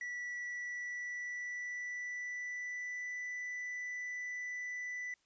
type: tone with pitch glide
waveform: triangle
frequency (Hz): 1950 to 1982.9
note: B6 to B6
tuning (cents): -23 to +6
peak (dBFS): -37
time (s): 0.01-5.14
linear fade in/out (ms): 2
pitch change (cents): +29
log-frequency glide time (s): 0.25-3.16
effects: white hiss -75 dBFS RMS until 5.25 s + resampled to 16000 Hz